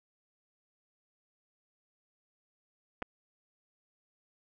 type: clicks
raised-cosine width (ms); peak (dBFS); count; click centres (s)
0.5; -23 / -20; 2; 3.021 / 3.025
effects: none